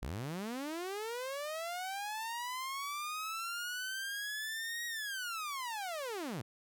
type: linear two-way sweep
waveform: sawtooth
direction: up then down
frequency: 49.35 to 1900 to 98.6 Hz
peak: -34 dBFS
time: 0.02-6.42 s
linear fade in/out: 10 ms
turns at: 4.86 s
effects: none